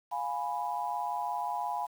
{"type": "chord", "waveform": "sine", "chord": "F diminished", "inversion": "none", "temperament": "equal with one note detuned", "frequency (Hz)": [704.9, 830.6, 987.8], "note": ["F5", "Ab5", "Cb6"], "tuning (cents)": [16, 0, 0], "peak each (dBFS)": [-37, -34, -35], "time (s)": [0.11, 1.87], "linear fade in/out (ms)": 20, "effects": ["9-bit"]}